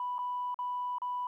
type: tone with dropouts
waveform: sine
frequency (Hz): 987.8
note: B5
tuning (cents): 0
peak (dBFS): -31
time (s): 0-1.27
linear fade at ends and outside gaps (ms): 2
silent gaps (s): 0.183-0.189 / 0.544-0.589 / 0.984-1.018
effects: tanh soft clip ceiling -27 dBFS + 12-bit